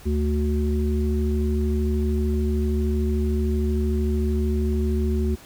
harmonic tone, 73.9 Hz, D2, 11 cents sharp, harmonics 1 / 3 / 5, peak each -21 / -26 / -28 dBFS, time 0.05-5.36 s, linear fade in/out 20 ms, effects pink hiss -47 dBFS RMS until 5.45 s

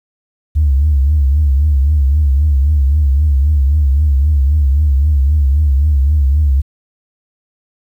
sine tone with vibrato, 71.5 Hz, D2, 46 cents flat, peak -7 dBFS, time 0.55-6.62 s, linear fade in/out 20 ms, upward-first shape triangle, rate 3.8 Hz, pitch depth 150 cents each way, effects tanh soft clip ceiling -4 dBFS + 8-bit

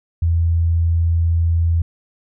sine tone, 83.6 Hz, E2, 25 cents sharp, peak -13 dBFS, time 0.22-1.82 s, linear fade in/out 5 ms, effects none

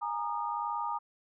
sine chord, Ab suspended second, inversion none, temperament equal with one note detuned, 830.6 / 932.3 / 1225.2 Hz, Ab5 / Bb5 / Eb6, 0 / 0 / -27 cents, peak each -37 / -34 / -36 dBFS, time 0.01-0.99 s, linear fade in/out 20 ms, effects none

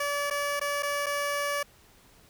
15% pulse tone with dropouts, 575 Hz, D5, 37 cents flat, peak -21 dBFS, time 0-1.63 s, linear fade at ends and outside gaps 5 ms, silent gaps 0.301-0.308 / 0.597-0.612 / 0.825-0.83 / 1.061-1.065 s, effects pink hiss -58 dBFS RMS until 2.29 s

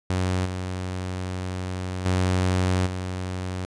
sawtooth tone with level steps, 92 Hz, F#2, 9 cents flat, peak -18 / -24 / -16 / -24 dBFS, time 0.1-3.65 s, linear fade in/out 0 ms, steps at 0.45 / 2.05 / 2.86 s, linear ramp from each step 10 ms, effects resampled to 22050 Hz

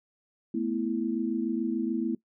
sine chord, A suspended second, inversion none, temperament equal, 220 / 246.9 / 329.6 Hz, A3 / B3 / E4, 0 / 0 / 0 cents, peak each -31 / -31 / -30 dBFS, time 0.54-2.15 s, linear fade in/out 5 ms, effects noise-tail reverb RT60 0.1 s tail -19 dB re dry

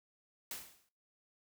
white noise with exponential decay, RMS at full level -40 dBFS, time 0.51-0.89 s, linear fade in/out 2 ms, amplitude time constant 82 ms, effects noise-tail reverb RT60 0.3 s tail -17 dB re dry

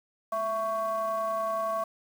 triangle ring-modulated tone, 226.1 Hz, A3, 47 cents sharp, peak -22 dBFS, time 0.32-1.84 s, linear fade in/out 5 ms, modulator 889 Hz, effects 8-bit

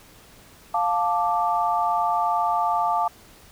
sine chord, D minor, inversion first, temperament equal with one note detuned, 702.5 / 880 / 1174.7 Hz, F5 / A5 / D6, +10 / 0 / 0 cents, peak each -24 / -23 / -25 dBFS, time 0.74-3.08 s, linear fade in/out 5 ms, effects pink hiss -50 dBFS RMS until 3.51 s

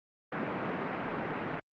pink band-pass noise, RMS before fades -35 dBFS, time 0.32-1.6 s, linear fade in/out 5 ms, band 150 to 2100 Hz, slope 24 dB/octave, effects Opus 24 kbps

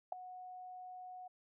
sine tone with ADSR envelope, 734 Hz, F#5, 14 cents flat, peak -30 dBFS, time 0.12-1.28 s, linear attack 5 ms, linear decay 4 ms, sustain -17 dB, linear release 9 ms, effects none

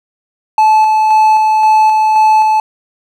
triangle tone with tremolo, 867 Hz, A5, 26 cents flat, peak -3 dBFS, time 0.58-2.6 s, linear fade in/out 2 ms, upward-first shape square, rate 1.9 Hz, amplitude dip 25%, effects none

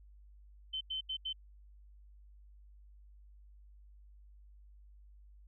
sine tone bursts at uneven times, 3073 Hz, G7, 35 cents flat, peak -35 dBFS, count 4, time 0.73-0.81 / 0.9-1.01 / 1.09-1.17 / 1.25-1.33 s, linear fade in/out 10 ms, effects added 50 Hz sine -55 dBFS peak until 5.47 s

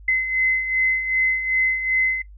sine beating tone pair, 2047 / 2049.6 Hz, C7 / C7, -38 / -36 cents, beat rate 2.6 Hz, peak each -25 / -18 dBFS, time 0.08-2.22 s, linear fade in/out 5 ms, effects noise-tail reverb RT60 0.1 s tail -18 dB re dry + added 50 Hz sine -40 dBFS peak until 2.37 s

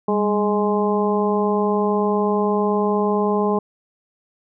harmonic tone with a mistuned harmonic, 208.7 Hz, G#3, 9 cents sharp, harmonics 1 / 2 / 3 / 4 / 5, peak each -21 / -20 / -27 / -25 / -26 dBFS, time 0.08-3.59 s, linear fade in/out 5 ms, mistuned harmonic 1, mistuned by -61 cents, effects none

